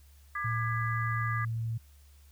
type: chord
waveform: sine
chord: G# diminished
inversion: second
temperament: just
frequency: 1196.1 / 1661.2 / 1993.5 Hz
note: D6 / G#6 / B6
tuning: +31 / 0 / +16 cents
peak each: -34 / -36 / -39 dBFS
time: 0.35-1.45 s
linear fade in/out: 5 ms
type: tone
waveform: sine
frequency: 113.8 Hz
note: A#2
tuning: 41 cents flat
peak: -30 dBFS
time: 0.44-1.78 s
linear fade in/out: 10 ms
effects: added 71 Hz sine -54 dBFS peak until 2.31 s + white hiss -65 dBFS RMS until 2.31 s